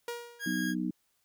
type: tone with exponential decay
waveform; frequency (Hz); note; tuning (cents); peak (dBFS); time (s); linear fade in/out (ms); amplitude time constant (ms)
sawtooth; 475.3; A#4; +34; -29; 0.08-0.64; 2; 120
type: tone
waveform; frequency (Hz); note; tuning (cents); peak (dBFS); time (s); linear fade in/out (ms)
40% pulse; 1637; G#6; -25; -33; 0.39-0.75; 50
type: harmonic tone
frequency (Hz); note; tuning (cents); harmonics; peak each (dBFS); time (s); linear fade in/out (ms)
61.74; B1; 0; 3 / 4 / 5; -34 / -34 / -34; 0.46-0.91; 5
effects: white hiss -74 dBFS RMS until 1.24 s